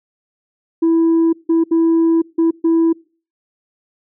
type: tone bursts at uneven times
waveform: sine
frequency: 329.6 Hz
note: E4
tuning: in tune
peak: -8 dBFS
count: 5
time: 0.82-1.33 / 1.49-1.64 / 1.71-2.22 / 2.38-2.51 / 2.64-2.93 s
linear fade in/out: 10 ms
effects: noise-tail reverb RT60 0.4 s tail -26 dB re dry + tanh soft clip ceiling -9 dBFS